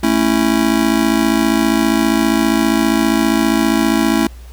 square chord, A major, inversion none, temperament just, 220 / 275 / 330 Hz, A3 / C#4 / E4, 0 / -14 / +2 cents, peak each -17 dBFS, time 0.03-4.27 s, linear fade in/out 5 ms, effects added 60 Hz sine -32 dBFS peak until 4.52 s + pink hiss -46 dBFS RMS until 4.52 s

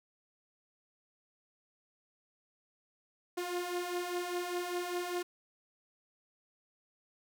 sawtooth beating tone pair, 351 / 356 Hz, F4 / F4, +9 / +33 cents, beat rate 5 Hz, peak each -36 / -32 dBFS, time 3.37-5.23 s, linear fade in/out 10 ms, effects none

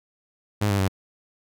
sawtooth tone with pitch steps, 103.83 / 99.6 / 95.54 Hz, G#2 / G2 / G2, 0 / +28 / -44 cents, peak -16 dBFS, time 0.61-0.883 s, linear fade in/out 10 ms, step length 91 ms, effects none

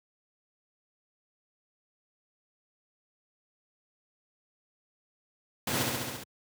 pink noise with echo, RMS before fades -30 dBFS, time 5.67-5.83 s, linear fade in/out 5 ms, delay 68 ms, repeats 6, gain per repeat -2 dB, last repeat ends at 6.238 s, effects high-pass 100 Hz 12 dB/octave

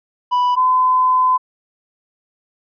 triangle / sine tone pair in turn, 987.8 / 1017.9 Hz, B5 / C6, 0 / -48 cents, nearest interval minor second, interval 52 cents, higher second, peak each -11 dBFS, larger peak neither, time 0.31-0.56 / 0.56-1.38 s, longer second, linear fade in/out 20 ms, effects resampled to 11025 Hz

